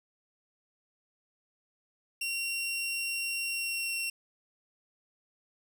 sawtooth tone with pitch glide, 2747 to 2728 Hz, F7 to F7, -29 to -41 cents, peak -28 dBFS, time 2.21-4.1 s, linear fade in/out 5 ms, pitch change -12 cents, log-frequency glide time 3.46-3.94 s, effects none

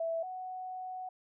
sine tone pair in turn, 659.3 / 741.9 Hz, E5 / F#5, 0 / +4 cents, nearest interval major second, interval 204 cents, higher second, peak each -31 / -38 dBFS, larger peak first, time 0-0.23 / 0.23-1.09 s, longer second, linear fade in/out 5 ms, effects none

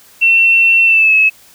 sine tone with pitch glide, 2703 to 2584 Hz, E7 to E7, +43 to -35 cents, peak -6 dBFS, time 0.21-1.3 s, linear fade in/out 20 ms, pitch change -78 cents, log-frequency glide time 0.84-1.14 s, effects white hiss -44 dBFS RMS until 1.54 s

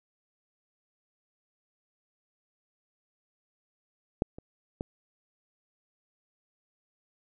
clicks, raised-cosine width 2 ms, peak -11 / -29 / -19 dBFS, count 3, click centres 4.221 / 4.385 / 4.809 s, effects none

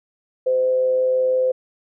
sine tone with amplitude modulation, 513 Hz, C5, 34 cents flat, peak -14 dBFS, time 0.46-1.52 s, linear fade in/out 10 ms, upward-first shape sine, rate 123 Hz, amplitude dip 30%, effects none

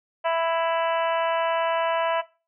harmonic tone, 330.6 Hz, E4, 5 cents sharp, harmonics 2 / 3 / 4 / 5 / 6 / 7 / 8 / 9, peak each -22 / -26 / -33 / -34 / -38 / -39 / -38 / -39 dBFS, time 0.24-2.22 s, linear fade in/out 20 ms, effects noise-tail reverb RT60 0.3 s tail -18 dB re dry

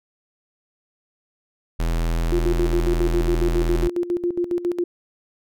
square tone, 41.57 Hz, E1, 15 cents sharp, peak -20 dBFS, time 1.79-3.88 s, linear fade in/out 10 ms
sine tone with tremolo, 349.9 Hz, F4, 3 cents sharp, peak -18 dBFS, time 2.32-4.84 s, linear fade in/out 5 ms, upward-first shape square, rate 7.3 Hz, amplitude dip 75%
effects none

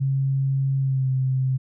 sine tone with pitch glide, 135.6 to 131.06 Hz, C#3 to C3, -38 to +3 cents, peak -19 dBFS, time 0-1.58 s, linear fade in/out 20 ms, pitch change -59 cents, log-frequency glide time 0.79-1.09 s, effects none

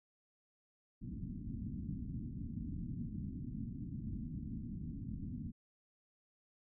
white low-pass noise, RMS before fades -43 dBFS, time 1.01-5.52 s, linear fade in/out 20 ms, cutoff 260 Hz, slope 48 dB/octave, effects none

